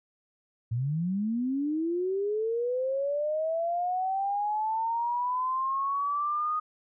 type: linear sweep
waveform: sine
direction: up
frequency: 110 to 1244.5 Hz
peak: -26 dBFS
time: 0.71-6.6 s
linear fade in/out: 10 ms
effects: none